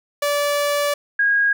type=tone pair in turn; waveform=sawtooth / sine; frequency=579 / 1637.7 Hz; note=D5 / G#6; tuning=-25 / -25 cents; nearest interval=octave + tritone; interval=1800 cents; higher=second; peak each=-14 dBFS; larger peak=neither; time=0.22-0.94 / 1.19-1.53 s; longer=first; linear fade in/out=5 ms; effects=none